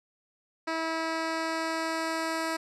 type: tone with low-pass filter sweep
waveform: 10% pulse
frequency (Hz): 324.3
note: E4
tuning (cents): -28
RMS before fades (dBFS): -31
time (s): 0.67-2.57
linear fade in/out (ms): 10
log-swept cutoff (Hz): 5000 to 10000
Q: 0.78
effects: none